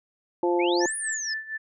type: harmonic tone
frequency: 174.61 Hz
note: F3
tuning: in tune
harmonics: 2 / 3 / 4 / 5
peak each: -22 / -28 / -34 / -28 dBFS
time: 0.43-0.86 s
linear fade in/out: 2 ms
type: exponential two-way sweep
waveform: sine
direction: up then down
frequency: 2086 to 9956 to 4939 Hz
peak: -29 dBFS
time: 0.59-1.34 s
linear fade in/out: 10 ms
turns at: 0.96 s
type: tone with tremolo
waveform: sine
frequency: 1760 Hz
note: A6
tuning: in tune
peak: -27 dBFS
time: 0.8-1.58 s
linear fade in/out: 20 ms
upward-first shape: sine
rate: 4.2 Hz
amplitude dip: 80%
effects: none